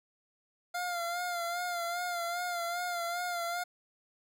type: tone with vibrato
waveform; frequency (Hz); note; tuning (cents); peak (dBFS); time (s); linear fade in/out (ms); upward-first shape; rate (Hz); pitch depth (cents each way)
25% pulse; 698.5; F5; 0; -29; 0.74-3.64; 10; sine; 2.5; 44
effects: none